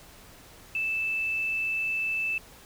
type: tone with quantisation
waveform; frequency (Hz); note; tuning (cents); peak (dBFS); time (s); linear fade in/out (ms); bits
sine; 2637; E7; 0; -26; 0.75-2.38; 2; 9
effects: pink hiss -51 dBFS RMS until 2.65 s